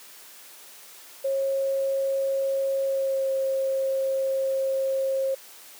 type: tone with pitch glide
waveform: sine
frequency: 543 to 536.1 Hz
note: C#5 to C5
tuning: -36 to +42 cents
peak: -22 dBFS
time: 1.24-5.35 s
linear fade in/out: 10 ms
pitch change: -22 cents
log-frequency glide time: 2.83-3.31 s
effects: white hiss -47 dBFS RMS until 5.79 s + high-pass 300 Hz 12 dB/octave